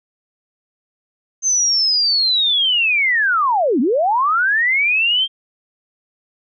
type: linear two-way sweep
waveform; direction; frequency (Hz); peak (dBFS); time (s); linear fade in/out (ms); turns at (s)
sine; down then up; 6300 to 220 to 3206; -13; 1.42-5.28; 50; 3.8
effects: none